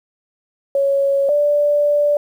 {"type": "tone pair in turn", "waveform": "sine", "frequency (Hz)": [554.4, 585.2], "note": ["C#5", "D5"], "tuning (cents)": [0, -6], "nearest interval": "minor second", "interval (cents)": 94, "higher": "second", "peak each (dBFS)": [-13, -12], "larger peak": "second", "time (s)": [[0.75, 1.29], [1.29, 2.17]], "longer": "second", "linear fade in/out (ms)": 2, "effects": ["8-bit"]}